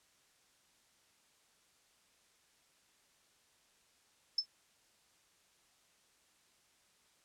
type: tone with exponential decay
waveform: sine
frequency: 5274 Hz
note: E8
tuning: in tune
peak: -25 dBFS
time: 4.38-4.46 s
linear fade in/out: 5 ms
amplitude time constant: 16 ms
effects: white hiss -70 dBFS RMS until 7.24 s + low-pass 9000 Hz 12 dB/octave